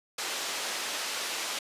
white band-pass noise, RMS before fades -34 dBFS, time 0.18-1.59 s, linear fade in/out 5 ms, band 370 to 5900 Hz, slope 12 dB/octave, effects resampled to 32000 Hz

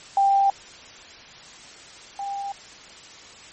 sine tone pair in turn, 790 / 797.3 Hz, G5 / G5, +13 / +29 cents, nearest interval unison, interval 16 cents, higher second, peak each -15 / -27 dBFS, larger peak first, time 0.17-0.5 / 2.19-2.52 s, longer neither, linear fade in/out 2 ms, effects white hiss -44 dBFS RMS until 3.52 s + MP3 32 kbps

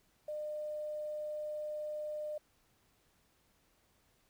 sine tone with quantisation, 604 Hz, D5, 48 cents sharp, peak -37 dBFS, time 0.28-2.38 s, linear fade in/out 5 ms, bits 11, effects pink hiss -72 dBFS RMS until 4.29 s

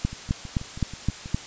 two click trains, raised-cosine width 5 ms, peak -10 / -24 dBFS, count 6 / 8, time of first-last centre 0.05-1.345 / 0.13-1.259 s, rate 3.86 / 6.2 Hz, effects white hiss -40 dBFS RMS until 1.46 s + resampled to 16000 Hz

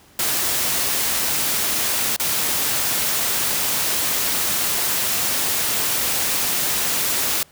white noise with dropouts, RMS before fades -21 dBFS, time 0.19-7.43 s, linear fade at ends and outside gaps 2 ms, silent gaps 2.163-2.198 s, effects pink hiss -51 dBFS RMS until 7.51 s + high-pass 60 Hz 12 dB/octave

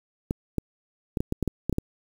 clicks, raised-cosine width 3 ms, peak -12 dBFS, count 10, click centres 0.309 / 0.583 / 1.172 / 1.205 / 1.324 / 1.427 / 1.477 / 1.696 / 1.727 / 1.784 s, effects 7-bit

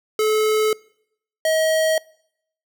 square tone pair in turn, 431.7 / 635.7 Hz, A4 / D#5, -33 / +37 cents, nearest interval perfect fifth, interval 670 cents, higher second, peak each -17 dBFS, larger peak neither, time 0.19-0.73 / 1.45-1.98 s, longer first, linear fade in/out 2 ms, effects noise-tail reverb RT60 0.7 s tail -24 dB re dry

